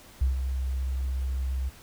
sine tone with ADSR envelope, 65.41 Hz, C2, in tune, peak -19 dBFS, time 0.21-1.7 s, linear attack 8 ms, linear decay 130 ms, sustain -7 dB, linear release 20 ms, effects pink hiss -51 dBFS RMS until 1.82 s

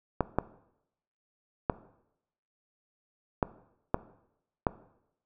clicks, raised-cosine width 1 ms, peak -10 dBFS, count 6, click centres 0.207 / 0.386 / 1.698 / 3.428 / 3.944 / 4.668 s, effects noise-tail reverb RT60 0.8 s tail -17 dB re dry

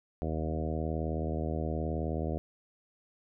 harmonic tone with a mistuned harmonic, 79 Hz, D#2, 27 cents sharp, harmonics 1 / 2 / 3 / 4 / 5 / 6 / 7 / 8 / 9, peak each -34 / -37 / -39 / -40 / -41 / -42 / -42 / -43 / -44 dBFS, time 0.22-2.38 s, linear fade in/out 0 ms, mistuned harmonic 1, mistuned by -33 cents, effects none

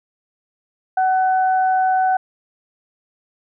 sine tone pair together, 751 / 1502 Hz, F#5 / F#6, +26 / +26 cents, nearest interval octave, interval 1200 cents, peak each -14 / -26 dBFS, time 0.97-2.17 s, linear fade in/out 5 ms, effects none

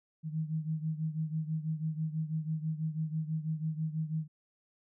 sine beating tone pair, 156 / 162.1 Hz, D#3 / E3, +5 / -29 cents, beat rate 6.1 Hz, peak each -33 / -37 dBFS, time 0.23-4.28 s, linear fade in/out 50 ms, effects none

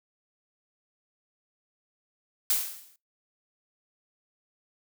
blue noise with exponential decay, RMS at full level -22 dBFS, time 2.5-2.96 s, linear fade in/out 2 ms, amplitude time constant 99 ms, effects noise-tail reverb RT60 0.2 s tail -22 dB re dry

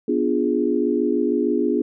sine chord, B diminished seventh, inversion none, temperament equal, 246.9 / 293.7 / 349.2 / 415.3 Hz, B3 / D4 / F4 / Ab4, 0 / 0 / 0 / 0 cents, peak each -23 dBFS, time 0.08-1.82 s, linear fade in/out 5 ms, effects none

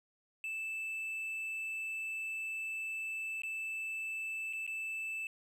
triangle tone with dropouts, 2637 Hz, E7, in tune, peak -35 dBFS, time 0.44-5.27 s, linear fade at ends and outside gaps 1 ms, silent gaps 3.419-3.434 / 4.528-4.533 / 4.666-4.676 s, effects none

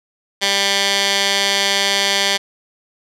15% pulse tone with band-pass filter, 198 Hz, G3, 18 cents sharp, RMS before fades -17 dBFS, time 0.41-2.38 s, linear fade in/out 20 ms, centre 3800 Hz, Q 1.3, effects none

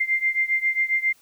sine beating tone pair, 2093 / 2100.4 Hz, C7 / C7, 0 / +6 cents, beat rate 7.4 Hz, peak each -22 / -24 dBFS, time 0-1.13 s, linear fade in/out 10 ms, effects white hiss -58 dBFS RMS until 1.21 s

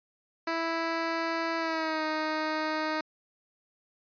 10% pulse tone with pitch glide, 329.6 to 311.1 Hz, E4 to D#4, 0 to 0 cents, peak -20 dBFS, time 0.47-3.01 s, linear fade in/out 5 ms, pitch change -100 cents, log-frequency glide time 1.58-2.04 s, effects resampled to 11025 Hz

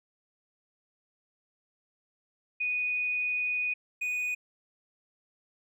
sine / triangle tone pair in turn, 2478 / 2478 Hz, D#7 / D#7, -8 / -8 cents, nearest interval unison, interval 0 cents, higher neither, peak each -27 dBFS, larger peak neither, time 2.6-3.74 / 4.01-4.35 s, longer first, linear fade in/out 10 ms, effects none

